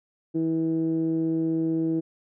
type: tone with low-pass filter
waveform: 15% pulse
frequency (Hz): 162.2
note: E3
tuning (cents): -28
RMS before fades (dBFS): -25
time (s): 0.34-2.01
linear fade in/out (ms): 20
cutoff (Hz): 340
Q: 3.7
effects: none